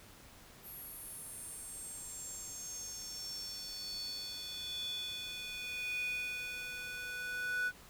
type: tone with high-pass filter sweep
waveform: square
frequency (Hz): 493.9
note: B4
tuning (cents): 0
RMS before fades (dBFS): -42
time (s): 0.62-7.72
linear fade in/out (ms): 50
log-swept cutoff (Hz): 12000 to 1500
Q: 7.5
effects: pink hiss -57 dBFS RMS until 7.89 s